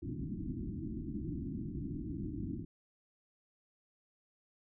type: low-pass noise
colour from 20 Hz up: white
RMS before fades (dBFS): -40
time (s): 0.02-2.65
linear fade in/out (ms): 10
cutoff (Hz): 340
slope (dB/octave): 96
effects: none